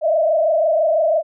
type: tone with frequency modulation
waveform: sine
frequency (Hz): 638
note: D#5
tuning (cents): +43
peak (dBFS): -13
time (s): 0.01-1.23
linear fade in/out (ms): 50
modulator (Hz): 26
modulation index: 1.5
effects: none